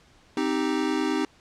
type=chord; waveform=square; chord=C minor; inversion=none; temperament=equal; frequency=261.6 / 311.1 / 392 Hz; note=C4 / Eb4 / G4; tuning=0 / 0 / 0 cents; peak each=-29 / -27 / -30 dBFS; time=0.37-1.25 s; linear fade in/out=2 ms; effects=pink hiss -57 dBFS RMS until 1.4 s + low-pass 6000 Hz 12 dB/octave